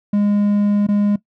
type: tone with dropouts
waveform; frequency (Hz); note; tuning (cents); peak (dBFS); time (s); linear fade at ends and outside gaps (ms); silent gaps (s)
triangle; 205.2; G#3; -21; -11; 0.13-1.16; 5; 0.868-0.886
effects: noise-tail reverb RT60 0.1 s tail -18 dB re dry